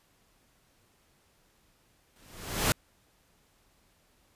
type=noise with exponential growth; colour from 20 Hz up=pink; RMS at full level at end=-22 dBFS; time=2.16-2.72 s; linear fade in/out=0 ms; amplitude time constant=120 ms; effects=pink hiss -67 dBFS RMS until 4.35 s + resampled to 32000 Hz